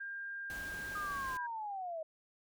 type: tone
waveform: sine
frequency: 1601 Hz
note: G6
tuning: 36 cents sharp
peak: -40 dBFS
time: 0-1.47 s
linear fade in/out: 10 ms
type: noise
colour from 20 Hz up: pink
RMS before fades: -49 dBFS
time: 0.5-1.37 s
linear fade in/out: 0 ms
type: linear sweep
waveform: sine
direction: down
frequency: 1244.5 to 622.3 Hz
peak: -38 dBFS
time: 0.95-2.03 s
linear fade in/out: 5 ms
effects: none